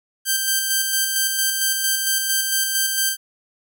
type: tone with tremolo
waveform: 5% pulse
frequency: 1568 Hz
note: G6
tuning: in tune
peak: -6 dBFS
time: 0.25-3.17 s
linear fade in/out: 50 ms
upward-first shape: square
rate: 4.4 Hz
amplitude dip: 35%
effects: none